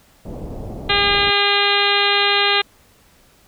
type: low-pass noise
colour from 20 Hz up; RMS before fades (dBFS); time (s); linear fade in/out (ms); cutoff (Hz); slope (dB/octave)
pink; -30; 0.25-1.31; 10; 680; 24
type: harmonic tone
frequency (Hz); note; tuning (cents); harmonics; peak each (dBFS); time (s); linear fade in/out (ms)
404.7; G#4; -45; 1 / 2 / 3 / 4 / 5 / 6 / 7 / 8 / 9 / 10; -23 / -23 / -23 / -23 / -23 / -23 / -23 / -23 / -23 / -23; 0.89-2.62; 10
effects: pink hiss -53 dBFS RMS until 3.47 s